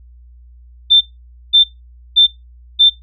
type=tone bursts; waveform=sine; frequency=3566 Hz; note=A7; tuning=22 cents sharp; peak=-5 dBFS; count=4; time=0.9-2.9 s; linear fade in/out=20 ms; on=110 ms; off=520 ms; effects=noise-tail reverb RT60 0.2 s tail -20 dB re dry + added 60 Hz sine -39 dBFS peak until 3.02 s

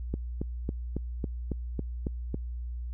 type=click train; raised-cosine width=3 ms; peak=-18 dBFS; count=9; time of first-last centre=0.14-2.344 s; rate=3.63 Hz; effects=added 60 Hz sine -33 dBFS peak until 2.93 s

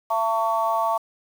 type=harmonic tone; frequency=224.6 Hz; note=A3; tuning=36 cents sharp; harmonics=3 / 4 / 5; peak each=-24 / -24 / -24 dBFS; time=0.1-0.98 s; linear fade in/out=10 ms; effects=7-bit

